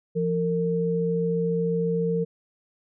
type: tone pair together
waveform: sine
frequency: 171.2 / 457 Hz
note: F3 / A#4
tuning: -34 / -34 cents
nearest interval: octave + perfect fourth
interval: 1700 cents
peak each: -25 / -24 dBFS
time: 0.15-2.25 s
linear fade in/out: 20 ms
effects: none